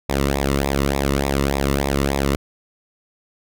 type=tone with flanger; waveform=sawtooth; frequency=69.3 Hz; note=C#2; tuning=in tune; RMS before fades=-20 dBFS; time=0.09-2.36 s; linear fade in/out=5 ms; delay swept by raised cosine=0.66 to 1.28 ms; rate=3.4 Hz; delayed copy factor=-0.75; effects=none